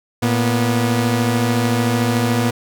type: tone pair together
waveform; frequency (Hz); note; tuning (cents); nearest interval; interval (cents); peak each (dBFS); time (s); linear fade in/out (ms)
sawtooth; 114.7 / 243; A#2 / B3; -28 / -28; octave + minor second; 1300; -14; 0.22-2.51; 10
effects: none